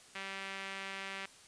sawtooth tone with band-pass filter, 194.2 Hz, G3, 16 cents flat, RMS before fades -43 dBFS, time 0.15-1.26 s, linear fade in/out 5 ms, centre 2300 Hz, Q 1.6, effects white hiss -58 dBFS RMS until 1.47 s + resampled to 22050 Hz

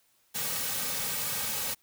white noise with comb filter, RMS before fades -32 dBFS, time 0.34-1.75 s, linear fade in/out 20 ms, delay 2.9 ms, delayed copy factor -0.8, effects white hiss -68 dBFS RMS until 1.82 s

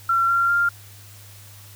sine tone with pitch steps, 1361 / 1378.4 / 1396 Hz, F6 / F6 / F6, -45 / -23 / -1 cents, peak -16 dBFS, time 0.09-0.69 s, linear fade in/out 5 ms, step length 200 ms, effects added 101 Hz sine -44 dBFS peak until 1.75 s + white hiss -47 dBFS RMS until 1.75 s

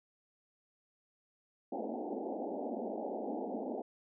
pink band-pass noise, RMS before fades -39 dBFS, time 1.72-3.82 s, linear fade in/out 5 ms, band 210 to 840 Hz, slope 96 dB/octave, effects none

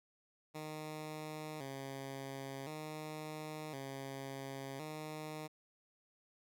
10% pulse tone with vibrato, 144.9 Hz, D3, 23 cents flat, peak -35 dBFS, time 0.54-5.48 s, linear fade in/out 20 ms, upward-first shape square, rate 0.47 Hz, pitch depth 110 cents each way, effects none

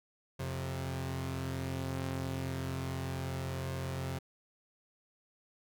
sawtooth tone pair together, 88.7 / 132.9 Hz, F2 / C3, +27 / +27 cents, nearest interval perfect fifth, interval 700 cents, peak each -35 / -33 dBFS, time 0.39-4.19 s, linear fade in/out 10 ms, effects Opus 48 kbps

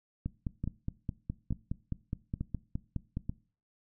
two click trains, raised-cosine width 5 ms, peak -21 / -21 dBFS, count 4 / 15, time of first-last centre 0.64-3.295 / 0.26-3.171 s, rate 1.13 / 4.81 Hz, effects noise-tail reverb RT60 0.4 s tail -20 dB re dry

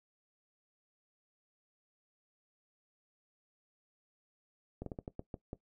slowing click train, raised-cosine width 2 ms, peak -27 dBFS, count 8, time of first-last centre 4.82-5.531 s, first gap 43 ms, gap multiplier 1.28, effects noise-tail reverb RT60 0.1 s tail -17 dB re dry

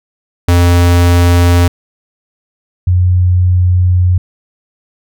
square / sine tone pair in turn, 87.31 / 90.28 Hz, F2 / F#2, 0 / -42 cents, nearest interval minor second, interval 58 cents, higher second, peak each -6 dBFS, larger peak neither, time 0.48-1.68 / 2.87-4.18 s, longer second, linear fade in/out 5 ms, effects none

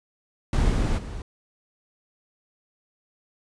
brown noise with level steps, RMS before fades -21 / -23 / -34 dBFS, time 0.53-1.22 s, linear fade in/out 2 ms, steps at 0.69 / 0.97 s, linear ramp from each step 20 ms, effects resampled to 22050 Hz

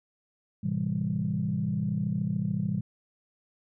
sine chord, A minor seventh, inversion none, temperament equal with one note detuned, 110 / 130.81 / 164.81 / 198.28 Hz, A2 / C3 / E3 / G3, 0 / 0 / 0 / +20 cents, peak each -34 / -33 / -30 / -30 dBFS, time 0.63-2.81 s, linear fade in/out 10 ms, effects tanh soft clip ceiling -17 dBFS

